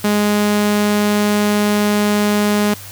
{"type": "tone", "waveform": "sawtooth", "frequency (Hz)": 207.7, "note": "G#3", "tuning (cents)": 0, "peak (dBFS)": -9, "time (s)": [0.04, 2.74], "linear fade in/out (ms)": 5, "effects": ["added 98 Hz sine -37 dBFS peak until 2.91 s", "white hiss -35 dBFS RMS until 2.91 s"]}